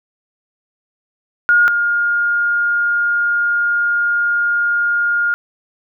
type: tone pair in turn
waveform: sine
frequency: 1428 / 1417.3 Hz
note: F6 / F6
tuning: +38 / +25 cents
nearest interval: unison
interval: 13 cents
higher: first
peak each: -8 / -13 dBFS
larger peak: first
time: 1.49-1.68 / 1.68-5.34 s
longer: second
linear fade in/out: 0 ms
effects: none